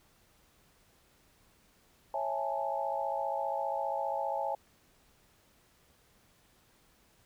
sine chord, A major seventh, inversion first, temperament just, 550 / 660 / 825 / 880 Hz, C#5 / E5 / G#5 / A5, -14 / +2 / -12 / 0 cents, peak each -37 / -37 / -35 / -37 dBFS, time 2.14-4.55 s, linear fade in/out 2 ms, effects pink hiss -66 dBFS RMS until 7.25 s

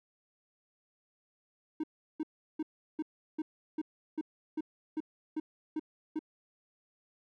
triangle tone bursts, 311.1 Hz, D#4, in tune, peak -29 dBFS, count 12, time 1.8-6.192 s, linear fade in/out 5 ms, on 36 ms, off 360 ms, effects none

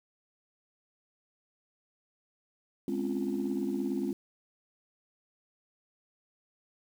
sine chord, Db major seventh, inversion second, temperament just, 207.9 / 259.9 / 277.2 / 346.5 Hz, Ab3 / C4 / Db4 / F4, +2 / -11 / 0 / -14 cents, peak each -34 dBFS, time 2.88-4.13 s, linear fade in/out 2 ms, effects tanh soft clip ceiling -22 dBFS + 9-bit

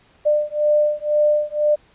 sine beating tone pair, 597 / 599 Hz, D5 / D5, +28 / +34 cents, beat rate 2 Hz, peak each -18 dBFS, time 0.25-1.76 s, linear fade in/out 20 ms, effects pink hiss -55 dBFS RMS until 1.94 s + resampled to 8000 Hz

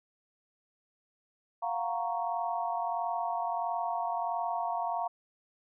sine chord, Gb major seventh, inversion third, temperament equal, 698.5 / 740 / 932.3 / 1108.7 Hz, F5 / Gb5 / Bb5 / Db6, 0 / 0 / 0 / 0 cents, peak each -33 / -39 / -34 / -39 dBFS, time 1.62-5.08 s, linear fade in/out 10 ms, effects none

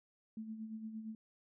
sine tone with tremolo, 219.9 Hz, A3, 1 cent flat, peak -40 dBFS, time 0.37-1.15 s, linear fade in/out 2 ms, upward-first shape sine, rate 8.7 Hz, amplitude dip 55%, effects none

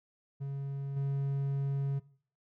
triangle tone with level steps, 138.59 Hz, C#3, in tune, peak -32 / -27 dBFS, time 0.4-2 s, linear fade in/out 20 ms, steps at 0.96 s, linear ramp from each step 10 ms, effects noise-tail reverb RT60 0.5 s tail -19 dB re dry

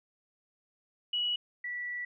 sine tone pair in turn, 2928 / 1954.2 Hz, F#7 / B6, -19 / -19 cents, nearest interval perfect fifth, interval 700 cents, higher first, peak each -28 / -34 dBFS, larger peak first, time 1.13-1.36 / 1.64-2.05 s, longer second, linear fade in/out 5 ms, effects none

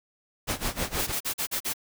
pink noise with tremolo, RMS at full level -27 dBFS, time 0.47-1.13 s, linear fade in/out 20 ms, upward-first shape sine, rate 6.4 Hz, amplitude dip 90%
white noise bursts, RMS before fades -29 dBFS, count 6, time 0.98-1.737 s, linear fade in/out 20 ms, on 92 ms, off 41 ms
effects none

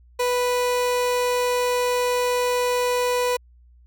30% pulse tone, 493.2 Hz, B4, 2 cents flat, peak -17 dBFS, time 0.19-3.37 s, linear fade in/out 10 ms, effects added 60 Hz sine -49 dBFS peak until 3.86 s

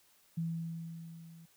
sine tone with level ramp, 165.4 Hz, E3, 6 cents sharp, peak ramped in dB -31 to -52 dBFS, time 0.37-1.46 s, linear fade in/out 10 ms, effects white hiss -67 dBFS RMS until 1.56 s

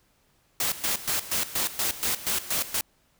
white noise with tremolo, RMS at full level -26 dBFS, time 0.6-2.81 s, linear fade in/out 2 ms, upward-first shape square, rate 4.2 Hz, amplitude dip 80%, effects pink hiss -66 dBFS RMS until 3.19 s

